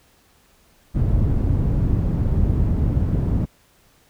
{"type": "low-pass noise", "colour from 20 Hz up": "white", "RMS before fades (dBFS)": -19, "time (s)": [0.94, 3.46], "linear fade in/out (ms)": 20, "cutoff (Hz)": 120, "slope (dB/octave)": 12, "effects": ["pink hiss -57 dBFS RMS until 4.09 s"]}